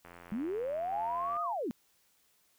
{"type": "click train", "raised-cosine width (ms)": 0.5, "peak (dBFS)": -35, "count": 115, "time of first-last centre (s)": [0.05, 1.366], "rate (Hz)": 86.6}
{"type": "linear two-way sweep", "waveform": "sine", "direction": "up then down", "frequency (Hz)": [196, 1259, 196], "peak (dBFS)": -32, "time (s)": [0.32, 1.71], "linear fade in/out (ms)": 0, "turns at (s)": 1.42}
{"type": "tone", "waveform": "sine", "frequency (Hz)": 692, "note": "F5", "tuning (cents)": -16, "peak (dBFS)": -37, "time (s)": [0.91, 1.54], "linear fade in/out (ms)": 20}
{"effects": ["white hiss -70 dBFS RMS until 2.58 s"]}